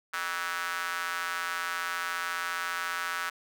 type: tone with high-pass filter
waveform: square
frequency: 87.31 Hz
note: F2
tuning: in tune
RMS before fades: -33 dBFS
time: 0.13-3.3 s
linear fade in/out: 10 ms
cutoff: 1400 Hz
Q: 3.4
effects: none